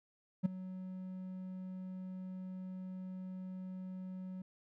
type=tone with ADSR envelope; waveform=triangle; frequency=185.8 Hz; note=F#3; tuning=7 cents sharp; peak=-23 dBFS; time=0.43-4.42 s; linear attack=26 ms; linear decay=9 ms; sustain=-17 dB; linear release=4 ms; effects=none